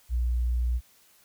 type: tone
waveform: sine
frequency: 60.3 Hz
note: B1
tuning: 41 cents flat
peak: -23 dBFS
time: 0.09-0.81 s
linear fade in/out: 50 ms
effects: white hiss -60 dBFS RMS until 1.24 s